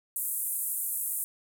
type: band-pass noise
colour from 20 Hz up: white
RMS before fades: -32 dBFS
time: 0.16-1.24 s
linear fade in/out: 0 ms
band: 8400 to 15000 Hz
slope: 48 dB/octave
effects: none